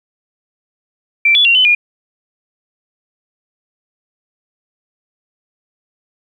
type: tone with pitch steps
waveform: sine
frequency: 2345 / 3430 / 2758 / 3027 / 2427 Hz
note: D7 / A7 / F7 / F#7 / D#7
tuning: -3 / -45 / -22 / +39 / -44 cents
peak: -7 dBFS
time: 1.25-1.75 s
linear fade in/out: 5 ms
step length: 100 ms
effects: 8-bit